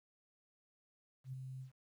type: tone with ADSR envelope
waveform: sine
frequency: 130.81 Hz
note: C3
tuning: in tune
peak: -40 dBFS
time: 1.24-1.72 s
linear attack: 89 ms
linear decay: 11 ms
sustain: -4 dB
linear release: 110 ms
effects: 12-bit